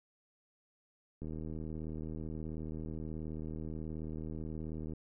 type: click train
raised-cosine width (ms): 3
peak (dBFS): -30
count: 293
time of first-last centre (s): 1.22-4.935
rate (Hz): 78.6
effects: none